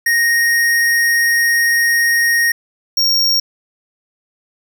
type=tone pair in turn; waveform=square; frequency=1864.7 / 5560 Hz; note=A#6 / F8; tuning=0 / -9 cents; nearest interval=octave + perfect fifth; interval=1891 cents; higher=second; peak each=-12 dBFS; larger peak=neither; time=0.06-2.52 / 2.97-3.4 s; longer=first; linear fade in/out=5 ms; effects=9-bit